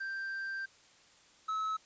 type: tone pair in turn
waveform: triangle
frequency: 1573 / 1293.6 Hz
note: G6 / E6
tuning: +6 / -33 cents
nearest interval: minor third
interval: 339 cents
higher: first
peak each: -34 / -30 dBFS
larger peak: second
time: 0-0.66 / 1.48-1.77 s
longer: first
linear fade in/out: 10 ms
effects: white hiss -62 dBFS RMS until 1.85 s + resampled to 16000 Hz